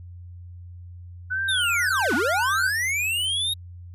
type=tone with vibrato; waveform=sine; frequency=1480 Hz; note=F#6; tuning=in tune; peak=-23 dBFS; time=1.3-2.7 s; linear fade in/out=20 ms; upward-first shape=sine; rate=1.8 Hz; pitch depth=110 cents each way
type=linear two-way sweep; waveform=square; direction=down then up; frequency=3788 to 213.8 to 3788 Hz; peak=-23 dBFS; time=1.48-3.54 s; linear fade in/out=10 ms; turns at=2.14 s
effects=added 88 Hz sine -38 dBFS peak until 3.94 s + resampled to 32000 Hz